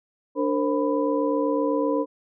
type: tone cluster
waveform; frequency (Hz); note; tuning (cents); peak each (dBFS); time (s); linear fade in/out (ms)
sine; 292.8 / 460.1 / 528 / 995; D4 / A#4 / C5 / B5; -5 / -23 / +16 / +13; -24 / -26 / -26 / -30; 0.35-2.06; 50
effects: none